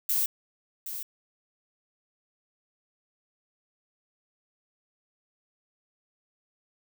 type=noise with echo; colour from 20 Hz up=violet; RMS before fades=-26 dBFS; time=0.09-0.26 s; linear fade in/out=5 ms; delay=770 ms; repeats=1; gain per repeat=-10 dB; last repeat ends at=1.03 s; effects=none